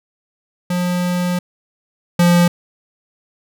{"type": "tone pair in turn", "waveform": "square", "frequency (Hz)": [178.2, 174.33], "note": ["F3", "F3"], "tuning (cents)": [35, -3], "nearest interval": "unison", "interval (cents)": 38, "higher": "first", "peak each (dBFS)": [-17, -10], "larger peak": "second", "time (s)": [[0.7, 1.39], [2.19, 2.48]], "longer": "first", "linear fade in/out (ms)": 5, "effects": []}